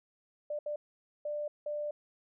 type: tone bursts at uneven times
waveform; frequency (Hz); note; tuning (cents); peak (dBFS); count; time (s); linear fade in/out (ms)
sine; 593; D5; +17; -33; 4; 0.5-0.59 / 0.66-0.76 / 1.25-1.48 / 1.66-1.91; 5
effects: none